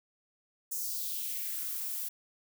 violet noise with high-pass filter sweep, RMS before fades -36 dBFS, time 0.71-2.09 s, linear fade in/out 10 ms, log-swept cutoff 7000 to 600 Hz, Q 2.4, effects none

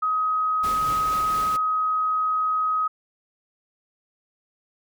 sine tone, 1263 Hz, D#6, 26 cents sharp, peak -20 dBFS, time 0.02-2.88 s, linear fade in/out 10 ms
pink noise with tremolo, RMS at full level -34 dBFS, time 0.63-1.57 s, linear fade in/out 10 ms, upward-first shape triangle, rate 4.3 Hz, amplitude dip 30%
effects none

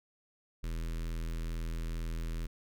square tone with notch filter, 41.11 Hz, E1, 4 cents flat, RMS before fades -36 dBFS, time 0.63-2.47 s, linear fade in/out 10 ms, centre 750 Hz, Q 0.95, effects none

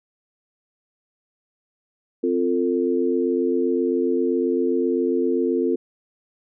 sine chord, F major, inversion second, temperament equal with one note detuned, 261.6 / 349.2 / 447.4 Hz, C4 / F4 / A4, 0 / 0 / +29 cents, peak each -23 / -22 / -23 dBFS, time 2.23-5.76 s, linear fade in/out 10 ms, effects none

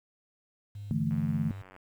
sine tone with pitch glide, 102.3 to 99.22 Hz, G#2 to G2, -26 to +21 cents, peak -38 dBFS, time 0.75-1.62 s, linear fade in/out 5 ms, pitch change -53 cents, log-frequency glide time 0.91-1.4 s
sine chord, D suspended second, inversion none, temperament equal, 146.83 / 164.81 / 220 Hz, D3 / E3 / A3, 0 / 0 / 0 cents, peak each -31 dBFS, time 0.91-1.51 s, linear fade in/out 0 ms
click train, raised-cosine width 0.5 ms, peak -36 dBFS, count 62, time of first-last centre 1.11-1.764 s, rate 93.3 Hz
effects 10-bit

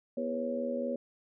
harmonic tone with a mistuned harmonic, 81.4 Hz, E2, 21 cents flat, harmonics 3 / 4 / 5 / 6 / 7, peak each -35 / -46 / -42 / -39 / -34 dBFS, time 0.17-0.96 s, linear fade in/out 5 ms, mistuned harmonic 7, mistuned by -52 cents, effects none

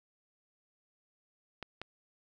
clicks, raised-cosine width 0.3 ms, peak -24 dBFS, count 2, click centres 1.627 / 1.816 s, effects none

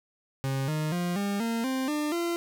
40% pulse tone with pitch steps, 134.9 / 154.07 / 175.96 / 201 / 229.5 / 262.1 / 299.4 / 341.9 Hz, C#3 / D#3 / F3 / G3 / A#3 / C4 / D4 / F4, -47 / -17 / +13 / +44 / -27 / +3 / +33 / -37 cents, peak -26 dBFS, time 0.44-2.36 s, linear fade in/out 0 ms, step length 240 ms, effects none

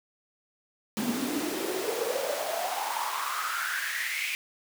pink noise with high-pass filter sweep, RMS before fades -31 dBFS, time 0.97-4.35 s, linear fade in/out 0 ms, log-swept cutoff 220 to 2400 Hz, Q 7, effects none

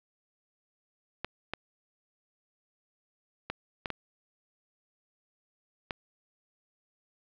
clicks, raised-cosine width 0.3 ms, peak -16 dBFS, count 6, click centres 1.246 / 1.536 / 3.5 / 3.858 / 3.903 / 5.908 s, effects low-pass 4000 Hz 12 dB/octave + 9-bit

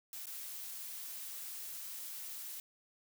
blue noise with dropouts, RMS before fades -45 dBFS, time 0.13-2.6 s, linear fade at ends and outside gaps 1 ms, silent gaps 0.257-0.268 s, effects none

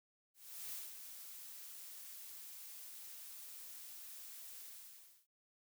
blue noise with ADSR envelope, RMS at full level -45 dBFS, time 0.34-5.27 s, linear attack 390 ms, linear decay 180 ms, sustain -7 dB, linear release 630 ms, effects none

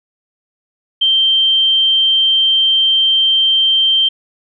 sine tone, 3140 Hz, G7, 2 cents sharp, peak -9 dBFS, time 1.01-4.09 s, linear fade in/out 10 ms, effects none

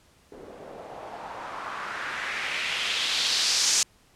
blue noise with low-pass filter sweep, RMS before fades -29 dBFS, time 0.32-3.83 s, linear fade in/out 2 ms, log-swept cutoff 400 to 6400 Hz, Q 2.1, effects pink hiss -60 dBFS RMS until 4.15 s + low-pass 11000 Hz 12 dB/octave

